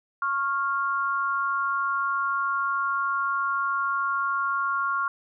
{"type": "tone pair together", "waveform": "sine", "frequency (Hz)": [1100, 1396.8], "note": ["C#6", "F6"], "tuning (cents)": [-14, 0], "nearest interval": "major third", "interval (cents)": 414, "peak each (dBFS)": -26, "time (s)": [0.22, 5.08], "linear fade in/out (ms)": 2, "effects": []}